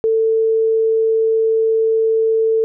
sine tone, 445.8 Hz, A4, 23 cents sharp, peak -12 dBFS, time 0.04-2.64 s, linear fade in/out 0 ms, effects none

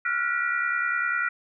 sine tone cluster, 1376 / 1446 / 1943 / 2379 Hz, F6 / F#6 / B6 / D7, -26 / -40 / -29 / +22 cents, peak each -28 / -27 / -29 / -34 dBFS, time 0.05-1.29 s, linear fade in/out 5 ms, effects none

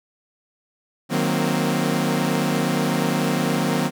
sawtooth chord, C half-diminished seventh, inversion first, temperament equal with one note detuned, 153.95 / 185 / 233.1 / 261.6 Hz, Eb3 / Gb3 / Bb3 / C4, -18 / 0 / 0 / 0 cents, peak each -21 dBFS, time 1.09-3.91 s, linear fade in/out 50 ms, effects none

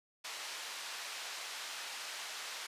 white band-pass noise, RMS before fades -44 dBFS, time 0.24-2.67 s, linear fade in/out 10 ms, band 730 to 5100 Hz, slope 12 dB/octave, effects resampled to 32000 Hz

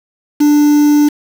triangle tone with quantisation, 294.7 Hz, D4, 6 cents sharp, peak -4 dBFS, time 0.4-1.09 s, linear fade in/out 10 ms, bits 4, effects none

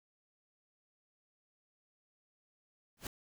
pink noise with exponential growth, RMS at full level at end -36 dBFS, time 2.97-3.07 s, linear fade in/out 2 ms, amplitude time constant 20 ms, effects none

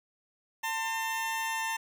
20% pulse tone pair together, 899.4 / 1046.5 Hz, A5 / C6, +38 / 0 cents, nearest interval minor third, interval 262 cents, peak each -26 / -36 dBFS, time 0.63-1.77 s, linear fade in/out 10 ms, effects 11-bit

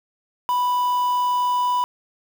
triangle tone with quantisation, 987.8 Hz, B5, in tune, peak -16 dBFS, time 0.49-1.84 s, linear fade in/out 0 ms, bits 6, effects none

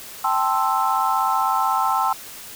sine chord, A minor seventh, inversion third, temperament equal, 784 / 880 / 1046.5 / 1318.5 Hz, G5 / A5 / C6 / E6, 0 / 0 / 0 / 0 cents, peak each -23 dBFS, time 0.24-2.13 s, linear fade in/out 5 ms, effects white hiss -38 dBFS RMS until 2.55 s

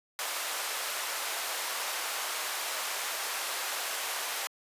pink high-pass noise, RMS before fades -34 dBFS, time 0.19-4.47 s, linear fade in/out 0 ms, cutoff 740 Hz, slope 12 dB/octave, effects high-pass 400 Hz 12 dB/octave + resampled to 32000 Hz

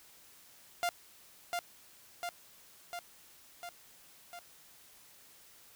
sawtooth tone with echo, 698.5 Hz, F5, in tune, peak -26 dBFS, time 0.83-0.89 s, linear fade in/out 0 ms, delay 700 ms, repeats 5, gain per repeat -3 dB, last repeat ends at 4.39 s, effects white hiss -59 dBFS RMS until 5.75 s

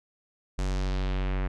square tone with low-pass filter sweep, 47.02 Hz, F#1, 29 cents sharp, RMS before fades -28 dBFS, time 0.58-1.48 s, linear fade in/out 10 ms, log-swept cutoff 7800 to 2000 Hz, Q 1.5, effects none

